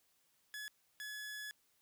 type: tone bursts at uneven times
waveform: sawtooth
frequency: 1700 Hz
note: G#6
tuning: 40 cents sharp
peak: -40 dBFS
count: 2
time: 0.54-0.68 / 1-1.51 s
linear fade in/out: 0 ms
effects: white hiss -75 dBFS RMS until 1.81 s